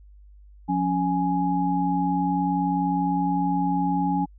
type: tone cluster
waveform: sine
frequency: 177.8 / 277.3 / 833 Hz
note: F3 / C#4 / G#5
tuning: +31 / +1 / +5 cents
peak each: -25 dBFS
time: 0.68-4.26 s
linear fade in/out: 20 ms
effects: added 50 Hz sine -46 dBFS peak until 4.38 s